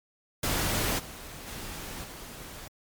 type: noise with level steps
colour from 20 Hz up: pink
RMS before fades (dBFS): -28 / -43 / -39 / -43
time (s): 0.43-2.68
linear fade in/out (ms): 5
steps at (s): 0.98 / 1.46 / 2.03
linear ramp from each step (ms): 20
effects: MP3 96 kbps